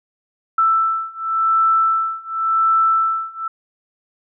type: beating tone pair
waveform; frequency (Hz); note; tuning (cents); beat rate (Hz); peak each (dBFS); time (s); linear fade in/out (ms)
sine; 1325 / 1325.91; E6 / E6; +9 / +10; 0.91; -18 / -17; 0.58-3.48; 5
effects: none